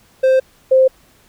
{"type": "tone pair in turn", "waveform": ["triangle", "sine"], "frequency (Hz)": [523.3, 523.3], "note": ["C5", "C5"], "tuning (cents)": [0, 0], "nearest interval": "unison", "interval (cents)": 0, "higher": "neither", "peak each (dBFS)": -7, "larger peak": "neither", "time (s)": [[0.23, 0.4], [0.71, 0.88]], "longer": "neither", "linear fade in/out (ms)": 10, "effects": ["pink hiss -52 dBFS RMS until 1.28 s"]}